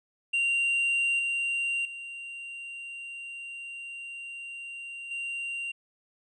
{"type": "tone with level steps", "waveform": "triangle", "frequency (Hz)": 2768, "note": "F7", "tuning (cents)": -16, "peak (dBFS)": [-22, -25, -36, -30], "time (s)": [0.33, 5.72], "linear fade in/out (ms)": 10, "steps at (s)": [1.19, 1.85, 5.11], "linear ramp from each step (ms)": 2, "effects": ["resampled to 24000 Hz"]}